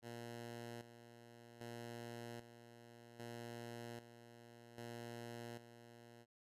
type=tone with tremolo; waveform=10% pulse; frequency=118 Hz; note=A#2; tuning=22 cents sharp; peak=-40 dBFS; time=0.02-6.26 s; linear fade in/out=50 ms; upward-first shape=square; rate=0.63 Hz; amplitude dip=70%; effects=resampled to 32000 Hz